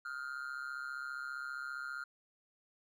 triangle tone with amplitude modulation, 1406 Hz, F6, 11 cents sharp, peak -34 dBFS, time 0.05-2.04 s, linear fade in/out 5 ms, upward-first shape sine, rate 135 Hz, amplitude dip 85%, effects none

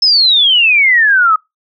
sine exponential sweep, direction down, 5274 to 1244.5 Hz, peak -6 dBFS, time 0.02-1.36 s, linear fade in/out 5 ms, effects noise-tail reverb RT60 0.2 s tail -26 dB re dry

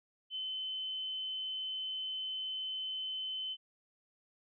sine tone, 3053 Hz, G7, 46 cents flat, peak -36 dBFS, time 0.3-3.57 s, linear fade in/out 50 ms, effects none

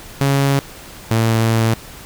sawtooth tone pair in turn, 138.59 / 113.01 Hz, C#3 / A2, 0 / +47 cents, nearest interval major third, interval 353 cents, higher first, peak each -9 dBFS, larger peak neither, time 0.21-0.59 / 1.11-1.74 s, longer second, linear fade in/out 0 ms, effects pink hiss -37 dBFS RMS until 2.05 s

